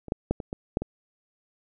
clicks, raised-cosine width 2 ms, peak -26 / -12 / -10 / -20 / -18 / -10 / -18 dBFS, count 7, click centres 0.083 / 0.121 / 0.31 / 0.402 / 0.529 / 0.771 / 0.82 s, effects none

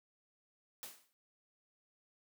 white noise with exponential decay, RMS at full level -44 dBFS, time 0.83-1.13 s, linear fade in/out 0 ms, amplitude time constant 64 ms, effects noise-tail reverb RT60 0.2 s tail -24 dB re dry + high-pass 200 Hz 12 dB/octave

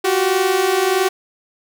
sawtooth tone pair together, 361.1 / 382.6 Hz, F#4 / G4, -42 / -42 cents, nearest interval minor second, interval 100 cents, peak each -16 / -12 dBFS, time 0.04-1.09 s, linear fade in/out 10 ms, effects none

